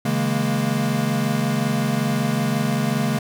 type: chord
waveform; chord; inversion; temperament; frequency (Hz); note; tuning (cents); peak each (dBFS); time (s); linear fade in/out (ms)
square; A# half-diminished seventh; first; equal with one note detuned; 138.59 / 160.86 / 207.7 / 233.1; C#3 / E3 / G#3 / A#3; 0 / -42 / 0 / 0; -25 / -28 / -25 / -25; 0.05-3.19; 5
effects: none